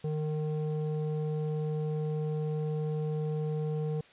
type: tone with low-pass filter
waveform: square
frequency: 153.2 Hz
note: D#3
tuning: 27 cents flat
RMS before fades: -32 dBFS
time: 0.04-4.01 s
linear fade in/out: 5 ms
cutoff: 500 Hz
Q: 1.7
effects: white hiss -57 dBFS RMS until 4.12 s + resampled to 8000 Hz